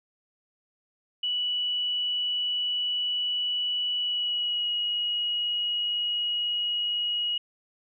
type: tone with pitch glide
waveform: sine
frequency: 2950 to 2899 Hz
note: F#7 to F#7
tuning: -6 to -36 cents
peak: -25 dBFS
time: 1.23-7.38 s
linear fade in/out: 5 ms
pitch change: -30 cents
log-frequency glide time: 3.97-4.71 s
effects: none